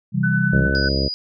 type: chord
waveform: sine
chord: C major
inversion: none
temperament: equal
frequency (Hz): 130.81 / 164.81 / 196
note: C3 / E3 / G3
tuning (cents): 0 / 0 / 0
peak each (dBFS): -21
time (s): 0.12-0.7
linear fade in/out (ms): 50
type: tone with tremolo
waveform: sine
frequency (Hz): 1500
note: F#6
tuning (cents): +23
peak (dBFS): -19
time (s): 0.23-0.89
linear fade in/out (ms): 10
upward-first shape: sine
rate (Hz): 9.9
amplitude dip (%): 40
type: harmonic tone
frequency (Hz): 68.1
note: C#2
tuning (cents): -30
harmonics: 1 / 2 / 3 / 4 / 5 / 6 / 7 / 8 / 9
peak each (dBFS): -22 / -25 / -27 / -28 / -29 / -30 / -30 / -31 / -32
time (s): 0.52-1.09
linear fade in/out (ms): 20
type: tone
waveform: sine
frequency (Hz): 4908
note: D#8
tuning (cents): -25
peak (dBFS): -24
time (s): 0.75-1.14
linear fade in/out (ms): 0
effects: none